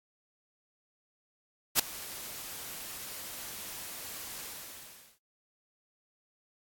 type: noise with ADSR envelope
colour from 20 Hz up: white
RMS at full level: -21 dBFS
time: 1.75-5.19 s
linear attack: 44 ms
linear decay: 4 ms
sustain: -21 dB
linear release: 770 ms
effects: AAC 64 kbps